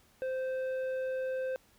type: tone with tanh clipping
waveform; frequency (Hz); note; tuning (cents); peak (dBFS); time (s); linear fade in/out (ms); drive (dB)
sine; 520; C5; -11; -33; 0.22-1.56; 0; 8
effects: pink hiss -65 dBFS RMS until 1.78 s